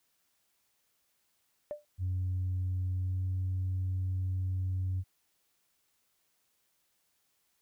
sine tone with exponential decay, 593 Hz, D5, 17 cents sharp, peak -30 dBFS, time 1.71-1.85 s, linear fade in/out 0 ms, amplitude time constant 29 ms
sine tone with pitch glide, 92 to 92.96 Hz, F#2 to F#2, -9 to +9 cents, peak -28 dBFS, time 1.98-5.04 s, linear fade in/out 50 ms, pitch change +18 cents, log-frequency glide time 2.97-3.22 s
effects tanh soft clip ceiling -27 dBFS + white hiss -75 dBFS RMS until 7.61 s

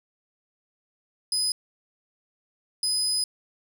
30% pulse tone bursts at uneven times, 5010 Hz, D#8, 11 cents sharp, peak -19 dBFS, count 2, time 1.32-1.52 / 2.83-3.24 s, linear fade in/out 2 ms, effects none

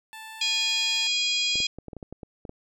15% pulse tone with pitch glide, 880 to 892.8 Hz, A5 to A5, 0 to +25 cents, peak -33 dBFS, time 0.13-1.07 s, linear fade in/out 0 ms, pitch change +25 cents, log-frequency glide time 0.24-0.95 s
harmonic tone, 820 Hz, G#5, 22 cents flat, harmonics 3 / 4 / 5 / 6 / 7 / 8 / 9, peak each -29 / -26 / -32 / -30 / -42 / -40 / -36 dBFS, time 0.41-1.67 s, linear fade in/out 5 ms
clicks, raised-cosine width 2 ms, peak -25 dBFS, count 11, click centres 1.556 / 1.603 / 1.786 / 1.883 / 1.932 / 1.967 / 2.028 / 2.126 / 2.232 / 2.452 / 2.494 s
effects none

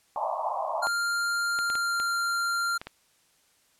pink band-pass noise, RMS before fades -30 dBFS, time 0.16-0.87 s, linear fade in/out 0 ms, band 590 to 1100 Hz, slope 96 dB/octave
square tone with pitch glide, 1396.9 to 1387.3 Hz, F6 to F6, 0 to -12 cents, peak -26 dBFS, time 0.82-2.78 s, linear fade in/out 10 ms, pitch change -12 cents, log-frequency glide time 1.55-2.08 s
clicks, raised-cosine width 0.3 ms, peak -21 dBFS, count 6, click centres 1.589 / 1.701 / 1.754 / 2 / 2.815 / 2.87 s
effects white hiss -65 dBFS RMS until 3.79 s + low-pass 11000 Hz 12 dB/octave

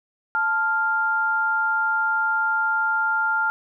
sine tone pair together, 880 / 1396.9 Hz, A5 / F6, 0 / 0 cents, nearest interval minor sixth, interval 800 cents, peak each -25 / -20 dBFS, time 0.35-3.5 s, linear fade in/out 0 ms, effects none

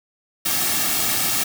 white noise with comb filter, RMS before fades -21 dBFS, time 0.45-1.44 s, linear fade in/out 10 ms, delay 2 ms, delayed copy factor -0.6, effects none

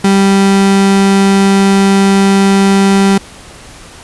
35% pulse tone, 196 Hz, G3, in tune, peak -4 dBFS, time 0.04-3.18 s, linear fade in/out 5 ms, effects pink hiss -34 dBFS RMS until 4.03 s + resampled to 24000 Hz

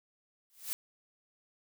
blue noise with exponential growth, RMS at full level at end -32 dBFS, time 0.5-0.73 s, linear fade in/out 0 ms, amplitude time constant 49 ms, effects none

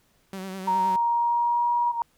sawtooth tone with vibrato, 190 Hz, F#3, 46 cents sharp, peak -29 dBFS, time 0.33-0.96 s, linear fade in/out 2 ms, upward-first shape sine, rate 9.7 Hz, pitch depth 42 cents each way
sine tone with pitch glide, 934 to 955.3 Hz, A#5 to A#5, +3 to +42 cents, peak -20 dBFS, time 0.67-1.92 s, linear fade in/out 10 ms, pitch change +39 cents, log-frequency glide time 0.84-1.69 s
sine tone with exponential growth, 936 Hz, A#5, 7 cents sharp, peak -20 dBFS, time 1.71-2.02 s, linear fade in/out 1 ms, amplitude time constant 66 ms
effects pink hiss -65 dBFS RMS until 2.17 s

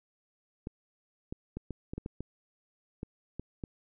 clicks, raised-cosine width 3 ms, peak -24 dBFS, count 11, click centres 0.671 / 1.325 / 1.57 / 1.707 / 1.935 / 1.98 / 2.061 / 2.206 / 3.031 / 3.396 / 3.638 s, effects none

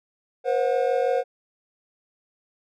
triangle tone cluster, 483 / 529 / 727 Hz, B4 / C5 / F#5, -39 / +19 / -31 cents, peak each -22 / -21 / -25 dBFS, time 0.44-1.24 s, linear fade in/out 50 ms, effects none

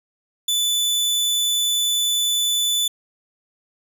sawtooth tone, 3490 Hz, A7, 15 cents flat, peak -15 dBFS, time 0.48-2.88 s, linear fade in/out 5 ms, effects 8-bit

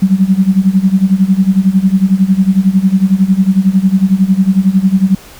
sine tone with tremolo, 190.9 Hz, G3, 46 cents flat, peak -3 dBFS, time 0.02-5.15 s, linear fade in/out 5 ms, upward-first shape sine, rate 11 Hz, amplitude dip 85%, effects pink hiss -36 dBFS RMS until 5.39 s

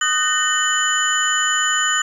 sine tone cluster, 1239 / 1508 / 1834 / 2998 / 7010 Hz, D#6 / F#6 / A#6 / F#7 / A8, -8 / +32 / -29 / +22 / -7 cents, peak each -22 dBFS, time 0.01-2.02 s, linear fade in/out 5 ms, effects tanh soft clip ceiling -5 dBFS + 8-bit

